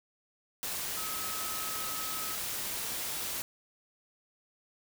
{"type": "tone in noise", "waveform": "sine", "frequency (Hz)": 1280, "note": "D#6", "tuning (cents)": 49, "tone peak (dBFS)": -42, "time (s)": [0.97, 2.35], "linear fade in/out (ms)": 0, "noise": "white", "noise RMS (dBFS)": -36, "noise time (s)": [0.63, 3.42], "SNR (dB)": -9, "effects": []}